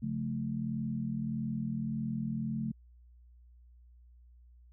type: chord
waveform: sine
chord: Db augmented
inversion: none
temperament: equal with one note detuned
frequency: 138.59 / 178.39 / 220 Hz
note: Db3 / F3 / A3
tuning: 0 / +37 / 0 cents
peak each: -37 / -40 / -34 dBFS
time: 0.02-2.72 s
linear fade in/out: 10 ms
effects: added 60 Hz sine -55 dBFS peak until 4.72 s